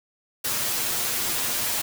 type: noise with comb filter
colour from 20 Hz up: white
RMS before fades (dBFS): -26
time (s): 0.44-1.82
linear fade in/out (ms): 10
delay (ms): 8.4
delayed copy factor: +0.8
effects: none